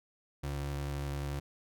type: ring-modulated tone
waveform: square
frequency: 104.5 Hz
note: G#2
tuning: 11 cents sharp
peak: -32 dBFS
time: 0.43-1.4 s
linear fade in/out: 10 ms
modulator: 35.8 Hz
effects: none